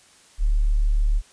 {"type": "tone", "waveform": "sine", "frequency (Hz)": 36.71, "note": "D1", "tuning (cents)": 0, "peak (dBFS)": -16, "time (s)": [0.38, 1.22], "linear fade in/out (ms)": 50, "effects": ["white hiss -53 dBFS RMS until 1.32 s", "resampled to 22050 Hz"]}